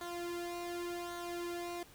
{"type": "tone with flanger", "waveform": "sawtooth", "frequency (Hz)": 347.7, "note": "F4", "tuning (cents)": -8, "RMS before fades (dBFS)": -41, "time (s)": [0.01, 1.83], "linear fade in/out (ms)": 2, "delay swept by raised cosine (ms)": [0.38, 2.28], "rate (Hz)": 0.88, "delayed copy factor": -0.75, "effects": ["pink hiss -59 dBFS RMS until 1.94 s"]}